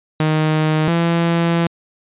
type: tone pair in turn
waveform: sawtooth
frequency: 155.56 / 168.71 Hz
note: D#3 / E3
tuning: 0 / +40 cents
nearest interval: minor second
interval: 140 cents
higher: second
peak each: -10 dBFS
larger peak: neither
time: 0.2-0.88 / 0.88-1.67 s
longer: second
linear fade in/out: 2 ms
effects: resampled to 8000 Hz